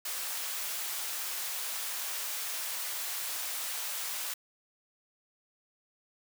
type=high-pass noise; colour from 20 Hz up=white; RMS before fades=-36 dBFS; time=0.05-4.34 s; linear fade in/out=5 ms; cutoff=690 Hz; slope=12 dB/octave; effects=none